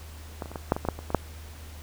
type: clicks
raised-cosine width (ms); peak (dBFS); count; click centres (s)
1; -18 / -26 / -26 / -18 / -6 / -16 / -17 / -10 / -24 / -19 / -6; 11; 0.422 / 0.458 / 0.516 / 0.558 / 0.721 / 0.765 / 0.851 / 0.887 / 0.99 / 1.104 / 1.147
effects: added 77 Hz sine -41 dBFS peak until 1.82 s + pink hiss -49 dBFS RMS until 1.82 s